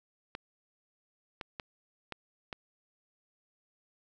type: clicks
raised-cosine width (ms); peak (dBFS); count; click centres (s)
0.3; -22; 5; 0.351 / 1.412 / 1.598 / 2.123 / 2.528
effects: none